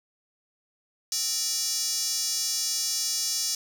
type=tone with high-pass filter; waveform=square; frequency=261.6 Hz; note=C4; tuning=in tune; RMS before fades=-28 dBFS; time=1.12-3.55 s; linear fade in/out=2 ms; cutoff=5600 Hz; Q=3.6; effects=none